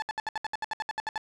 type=tone bursts; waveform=30% pulse; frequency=869 Hz; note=A5; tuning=22 cents flat; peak=-26 dBFS; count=14; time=0-1.178 s; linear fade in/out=0 ms; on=21 ms; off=68 ms; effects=low-pass 5000 Hz 12 dB/octave + 11-bit